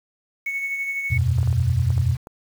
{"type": "tone with tremolo", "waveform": "sine", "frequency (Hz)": 2212, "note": "C#7", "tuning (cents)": -4, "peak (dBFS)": -22, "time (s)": [0.46, 1.18], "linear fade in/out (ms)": 5, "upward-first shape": "sine", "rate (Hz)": 12, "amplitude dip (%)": 40}
{"type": "chord", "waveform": "sine", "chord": "E suspended second", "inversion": "none", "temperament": "equal", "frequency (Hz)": [82.41, 92.5, 123.47], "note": ["E2", "F#2", "B2"], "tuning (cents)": [0, 0, 0], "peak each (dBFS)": [-23, -22, -20], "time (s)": [1.1, 2.17], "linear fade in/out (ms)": 20}
{"type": "clicks", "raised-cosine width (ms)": 1, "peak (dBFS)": -24, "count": 7, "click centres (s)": [1.385, 1.43, 1.475, 1.528, 1.904, 1.979, 2.271]}
{"effects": ["7-bit"]}